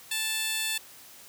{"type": "tone with high-pass filter", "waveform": "15% pulse", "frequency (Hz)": 880, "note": "A5", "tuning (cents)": 0, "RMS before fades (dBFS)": -30, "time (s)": [0.11, 0.78], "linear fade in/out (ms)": 5, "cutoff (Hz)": 3200, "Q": 0.69, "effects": ["white hiss -50 dBFS RMS until 1.28 s", "high-pass 80 Hz 12 dB/octave"]}